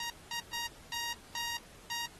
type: tone bursts at uneven times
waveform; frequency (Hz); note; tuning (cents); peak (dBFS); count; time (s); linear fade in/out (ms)
10% pulse; 940; A#5; +14; -27; 6; 0-0.1 / 0.31-0.4 / 0.53-0.67 / 0.92-1.13 / 1.35-1.57 / 1.9-2.06; 2
effects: pink hiss -56 dBFS RMS until 2.19 s + AAC 32 kbps